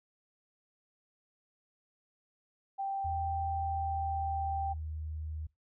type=tone; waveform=sine; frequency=784 Hz; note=G5; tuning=in tune; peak=-32 dBFS; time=2.78-4.74 s; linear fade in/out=20 ms
type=tone with pitch glide; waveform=sine; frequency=82.41 to 77.78 Hz; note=E2 to D#2; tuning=0 to 0 cents; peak=-36 dBFS; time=3.04-5.47 s; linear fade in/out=10 ms; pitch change=-100 cents; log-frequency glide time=3.45-4.87 s
effects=noise-tail reverb RT60 0.2 s tail -23 dB re dry